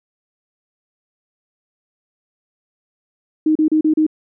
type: tone bursts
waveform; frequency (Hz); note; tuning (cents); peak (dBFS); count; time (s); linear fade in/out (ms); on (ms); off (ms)
sine; 311.1; D#4; 0; -11; 5; 3.46-4.066; 5; 94; 34
effects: none